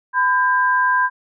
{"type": "tone pair together", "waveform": "sine", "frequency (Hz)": [1006, 1596.9], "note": ["B5", "G6"], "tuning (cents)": [32, 32], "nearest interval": "minor sixth", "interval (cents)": 800, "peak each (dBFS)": [-16, -17], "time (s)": [0.13, 1.1], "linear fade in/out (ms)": 50, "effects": []}